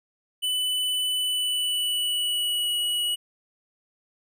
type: tone with pitch glide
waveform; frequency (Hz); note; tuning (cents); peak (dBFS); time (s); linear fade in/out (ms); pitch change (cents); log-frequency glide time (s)
square; 2994 to 2924; F#7 to F#7; +20 to -21; -24; 0.42-3.16; 20; -41; 1.15-2.75
effects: none